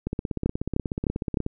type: two click trains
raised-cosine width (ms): 3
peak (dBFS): -9 / -14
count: 4 / 24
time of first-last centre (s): 0.46-1.372 / 0.07-1.464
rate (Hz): 3.29 / 16.5
effects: none